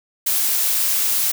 blue noise, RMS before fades -19 dBFS, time 0.26-1.32 s, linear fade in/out 10 ms, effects none

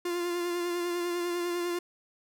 45% pulse tone with vibrato, 349.2 Hz, F4, in tune, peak -29 dBFS, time 0.05-1.79 s, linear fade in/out 5 ms, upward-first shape sine, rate 10 Hz, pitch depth 23 cents each way, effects none

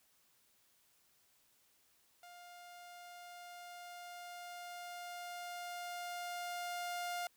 sawtooth tone with level ramp, 705 Hz, F5, 16 cents sharp, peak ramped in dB -50 to -34 dBFS, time 2.23-7.27 s, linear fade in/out 2 ms, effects white hiss -72 dBFS RMS until 7.36 s

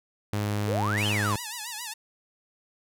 sawtooth tone, 103.83 Hz, G#2, in tune, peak -22 dBFS, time 0.33-1.36 s, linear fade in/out 0 ms
sine exponential two-way sweep, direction up then down, 395.6 to 3228 to 902 Hz, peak -27 dBFS, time 0.67-1.36 s, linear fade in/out 20 ms, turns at 1.07 s
5% pulse tone with vibrato, 910 Hz, A#5, 42 cents flat, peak -22 dBFS, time 0.97-1.94 s, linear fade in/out 10 ms, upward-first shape sine, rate 7.3 Hz, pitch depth 140 cents each way
effects none

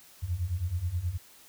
sine beating tone pair, 82.41 / 91.81 Hz, E2 / F#2, 0 / -13 cents, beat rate 9.4 Hz, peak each -33 / -30 dBFS, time 0.22-1.18 s, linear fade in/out 20 ms, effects white hiss -55 dBFS RMS until 1.48 s

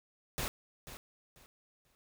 pink noise with echo, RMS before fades -36 dBFS, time 0.38-0.48 s, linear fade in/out 0 ms, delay 490 ms, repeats 3, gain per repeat -12 dB, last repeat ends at 1.95 s, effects none

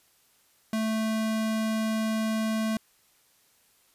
square tone, 220 Hz, A3, in tune, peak -26 dBFS, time 0.73-2.77 s, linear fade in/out 2 ms, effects white hiss -64 dBFS RMS until 3.94 s + resampled to 32000 Hz

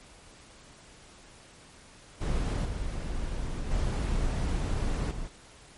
brown noise with level steps, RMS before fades -28 / -33 / -28 / -36 dBFS, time 2.2-5.29 s, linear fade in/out 20 ms, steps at 2.65 / 3.71 / 5.11 s, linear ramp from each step 2 ms, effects pink hiss -53 dBFS RMS until 5.77 s + MP3 48 kbps

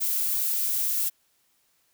violet noise, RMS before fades -26 dBFS, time 0-1.1 s, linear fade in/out 20 ms, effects white hiss -68 dBFS RMS until 1.93 s

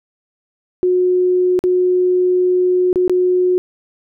sine tone with dropouts, 363.5 Hz, F#4, 31 cents flat, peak -11 dBFS, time 0.83-3.58 s, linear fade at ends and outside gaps 0 ms, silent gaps 1.591-1.639 / 2.929-2.958 / 3.079-3.096 s, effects none

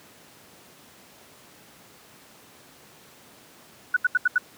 sine tone bursts, 1480 Hz, F#6, in tune, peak -16 dBFS, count 5, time 3.94-4.382 s, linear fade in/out 5 ms, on 26 ms, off 78 ms, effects pink hiss -51 dBFS RMS until 4.57 s + high-pass 150 Hz 12 dB/octave

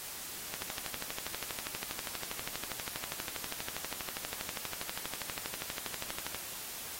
click train, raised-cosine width 0.2 ms, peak -18 dBFS, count 73, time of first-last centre 0.54-6.346 s, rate 12.4 Hz, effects white hiss -43 dBFS RMS until 6.99 s + AAC 48 kbps

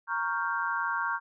sine chord, G half-diminished seventh, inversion first, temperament equal, 932.3 / 1108.7 / 1396.9 / 1568 Hz, Bb5 / Db6 / F6 / G6, 0 / 0 / 0 / 0 cents, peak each -33 dBFS, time 0.07-1.2 s, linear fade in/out 50 ms, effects none

